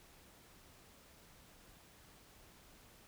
silence, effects pink hiss -62 dBFS RMS until 3.07 s

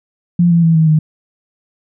sine tone with pitch steps, 173.7 / 168.85 / 164.14 / 159.56 / 155.11 Hz, F3 / E3 / E3 / D#3 / D#3, -9 / +42 / -7 / +44 / -5 cents, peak -7 dBFS, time 0.39-0.99 s, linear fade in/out 5 ms, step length 120 ms, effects none

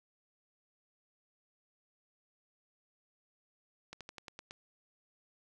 slowing click train, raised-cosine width 0.2 ms, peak -28 dBFS, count 7, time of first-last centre 3.93-4.509 s, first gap 77 ms, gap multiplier 1.09, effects none

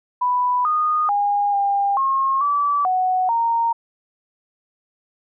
sine tone with pitch steps, 990 / 1231 / 815 / 801 / 1078 / 1154 / 741 / 926 Hz, B5 / D#6 / G#5 / G5 / C#6 / D6 / F#5 / A#5, +4 / -19 / -33 / +37 / -49 / -31 / +2 / -12 cents, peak -16 dBFS, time 0.21-3.73 s, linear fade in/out 10 ms, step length 440 ms, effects none

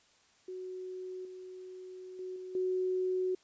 sine tone with level steps, 370 Hz, F#4, in tune, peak -39 / -44 / -38 / -41 / -29 dBFS, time 0.48-3.35 s, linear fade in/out 5 ms, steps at 1.25 / 2.19 / 2.36 / 2.55 s, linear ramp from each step 2 ms, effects white hiss -66 dBFS RMS until 3.43 s + resampled to 16000 Hz

